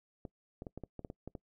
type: clicks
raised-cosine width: 2 ms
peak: -29 dBFS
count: 10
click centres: 0.252 / 0.621 / 0.668 / 0.776 / 0.837 / 0.993 / 1.048 / 1.101 / 1.276 / 1.352 s
effects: noise-tail reverb RT60 0.1 s tail -23 dB re dry